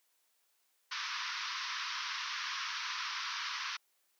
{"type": "band-pass noise", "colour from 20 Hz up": "pink", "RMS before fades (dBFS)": -39, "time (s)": [0.91, 3.77], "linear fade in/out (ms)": 10, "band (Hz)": [980, 5900], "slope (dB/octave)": 96, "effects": ["white hiss -75 dBFS RMS until 4.19 s", "high-pass 400 Hz 12 dB/octave"]}